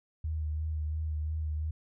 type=tone with vibrato; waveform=sine; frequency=77.5 Hz; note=D#2; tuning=6 cents flat; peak=-30 dBFS; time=0.24-1.71 s; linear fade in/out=5 ms; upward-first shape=sine; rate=2.9 Hz; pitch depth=28 cents each way; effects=none

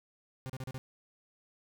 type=tone bursts; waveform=40% pulse; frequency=130.81 Hz; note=C3; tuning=in tune; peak=-37 dBFS; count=5; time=0.46-0.78 s; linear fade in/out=0 ms; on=36 ms; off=35 ms; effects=none

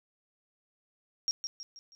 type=tone with echo; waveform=sine; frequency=5588 Hz; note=F8; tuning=in tune; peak=-26 dBFS; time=1.28-1.31 s; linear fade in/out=0 ms; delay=160 ms; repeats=4; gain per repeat=-7 dB; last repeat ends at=1.95 s; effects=none

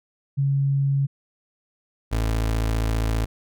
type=tone pair in turn; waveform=sine / 30% pulse; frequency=138.59 / 55 Hz; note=C#3 / A1; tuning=0 / 0 cents; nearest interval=octave + major third; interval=1600 cents; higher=first; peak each=-18 dBFS; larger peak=neither; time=0.37-1.07 / 2.11-3.26 s; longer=second; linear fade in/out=20 ms; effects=none

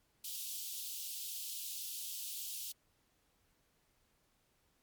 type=high-pass noise; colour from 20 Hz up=white; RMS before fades=-43 dBFS; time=0.24-2.72 s; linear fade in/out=5 ms; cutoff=2900 Hz; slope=48 dB/octave; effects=pink hiss -75 dBFS RMS until 4.82 s + MP3 96 kbps

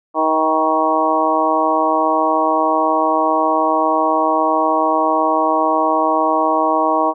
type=harmonic tone with a mistuned harmonic; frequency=158.3 Hz; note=D#3; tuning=30 cents sharp; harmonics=2 / 3 / 4 / 5 / 6 / 7; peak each=-21 / -24 / -19 / -20 / -19 / -19 dBFS; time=0.14-7.14 s; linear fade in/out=50 ms; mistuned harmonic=5; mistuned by=-16 cents; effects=none

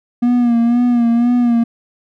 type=tone with vibrato; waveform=triangle; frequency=238.6 Hz; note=A#3; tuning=41 cents sharp; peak=-8 dBFS; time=0.22-1.64 s; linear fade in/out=10 ms; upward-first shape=sine; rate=2 Hz; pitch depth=46 cents each way; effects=none

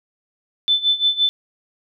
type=tone with tremolo; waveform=sine; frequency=3520 Hz; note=A7; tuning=in tune; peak=-12 dBFS; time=0.68-1.29 s; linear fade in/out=0 ms; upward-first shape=sine; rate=5.8 Hz; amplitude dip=85%; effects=none

